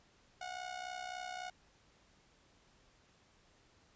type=tone with amplitude modulation; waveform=sawtooth; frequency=730 Hz; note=F#5; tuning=24 cents flat; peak=-35 dBFS; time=0.41-1.5 s; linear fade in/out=5 ms; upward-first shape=sine; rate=63.6 Hz; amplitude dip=70%; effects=pink hiss -68 dBFS RMS until 3.95 s + resampled to 16000 Hz